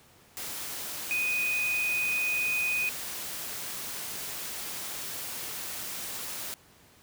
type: tone in noise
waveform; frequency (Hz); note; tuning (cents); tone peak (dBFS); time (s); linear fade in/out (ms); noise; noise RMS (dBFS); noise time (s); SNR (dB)
sine; 2489; D#7; 0; -26; 1.11-2.89; 0; white; -37; 0.37-6.54; +8
effects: pink hiss -58 dBFS RMS until 7.02 s + high-pass 60 Hz 12 dB/octave